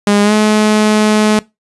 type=tone with pitch glide; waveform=sawtooth; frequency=204.6 to 213.4 Hz; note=G#3 to G#3; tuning=-26 to +47 cents; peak=-4 dBFS; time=0.07-1.39 s; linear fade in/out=2 ms; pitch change=+73 cents; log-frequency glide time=0.23-0.33 s; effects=noise-tail reverb RT60 0.2 s tail -21 dB re dry + resampled to 24000 Hz